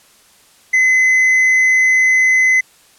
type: tone with hard clipping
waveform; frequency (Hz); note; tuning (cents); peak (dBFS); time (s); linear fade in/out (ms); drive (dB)
sine; 2036; C7; -48; -10; 0.73-2.61; 10; 3
effects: white hiss -49 dBFS RMS until 2.98 s + low-pass 11000 Hz 12 dB/octave